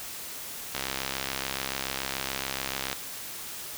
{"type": "click train", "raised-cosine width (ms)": 0.2, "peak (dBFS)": -12, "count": 147, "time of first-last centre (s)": [0.75, 2.929], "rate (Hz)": 67, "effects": ["white hiss -39 dBFS RMS until 3.77 s"]}